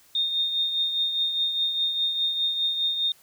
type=tone with tremolo; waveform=sine; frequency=3666 Hz; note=A#7; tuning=30 cents flat; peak=-20 dBFS; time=0.15-3.12 s; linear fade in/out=2 ms; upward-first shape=triangle; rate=4.9 Hz; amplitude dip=55%; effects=white hiss -57 dBFS RMS until 3.22 s